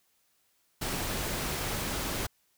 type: noise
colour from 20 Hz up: pink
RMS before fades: -33 dBFS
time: 0.81-2.27 s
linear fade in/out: 10 ms
effects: white hiss -71 dBFS RMS until 2.57 s